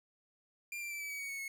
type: tone with pitch steps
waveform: 45% pulse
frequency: 2389 / 2359 / 2329 / 2300 / 2271 / 2242 / 2214 / 2186 Hz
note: D7 / D7 / D7 / D7 / C#7 / C#7 / C#7 / C#7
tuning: +29 / +7 / -15 / -37 / +41 / +19 / -3 / -25 cents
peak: -39 dBFS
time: 0.72-1.48 s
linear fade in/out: 2 ms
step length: 95 ms
effects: none